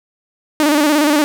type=tone with vibrato; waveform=sawtooth; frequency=297.8 Hz; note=D4; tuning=24 cents sharp; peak=-7 dBFS; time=0.6-1.24 s; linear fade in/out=0 ms; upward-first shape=square; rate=17 Hz; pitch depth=59 cents each way; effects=none